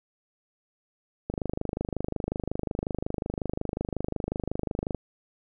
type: click train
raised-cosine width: 2 ms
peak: -15 dBFS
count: 94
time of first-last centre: 1.3-4.947 s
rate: 25.5 Hz
effects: none